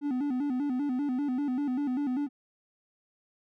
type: tone with vibrato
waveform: triangle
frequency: 270 Hz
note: C#4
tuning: 45 cents flat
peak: -25 dBFS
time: 0.01-2.29 s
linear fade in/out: 50 ms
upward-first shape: square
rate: 5.1 Hz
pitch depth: 120 cents each way
effects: none